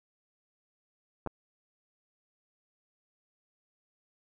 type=clicks; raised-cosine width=1 ms; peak=-21 dBFS; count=2; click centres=1.263 / 1.273 s; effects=none